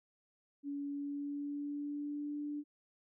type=tone with pitch glide; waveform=sine; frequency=284.1 to 293.4 Hz; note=C#4 to D4; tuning=+43 to -2 cents; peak=-37 dBFS; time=0.63-2.64 s; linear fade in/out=50 ms; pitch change=+55 cents; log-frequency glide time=0.88-2.39 s; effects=none